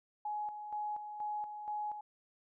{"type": "tone with tremolo", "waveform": "sine", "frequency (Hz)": 840, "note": "G#5", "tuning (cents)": 19, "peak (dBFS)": -35, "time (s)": [0.25, 2.01], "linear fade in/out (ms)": 5, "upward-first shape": "square", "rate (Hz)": 2.1, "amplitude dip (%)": 55, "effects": []}